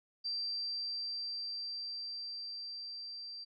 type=tone with level ramp; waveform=sine; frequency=4699 Hz; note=D8; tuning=in tune; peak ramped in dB=-34 to -43 dBFS; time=0.24-3.45 s; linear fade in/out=20 ms; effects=none